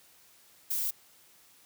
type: noise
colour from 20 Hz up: violet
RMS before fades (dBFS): -31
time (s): 0.7-0.91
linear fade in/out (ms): 10
effects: white hiss -60 dBFS RMS until 1.65 s + high-pass 60 Hz 12 dB/octave